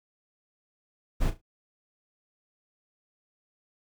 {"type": "noise with echo", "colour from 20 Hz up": "brown", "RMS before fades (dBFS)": -24, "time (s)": [1.2, 1.31], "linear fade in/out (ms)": 20, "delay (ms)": 35, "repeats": 3, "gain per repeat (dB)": -12, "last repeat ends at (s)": 1.415, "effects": []}